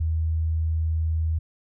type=tone; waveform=sine; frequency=80.2 Hz; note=E2; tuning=47 cents flat; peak=-21 dBFS; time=0-1.39 s; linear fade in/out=10 ms; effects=none